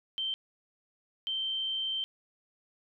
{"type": "tone bursts at uneven times", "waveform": "sine", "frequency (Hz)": 3122, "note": "G7", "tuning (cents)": -8, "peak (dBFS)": -30, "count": 2, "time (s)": [[0.18, 0.34], [1.27, 2.04]], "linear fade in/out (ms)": 0, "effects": []}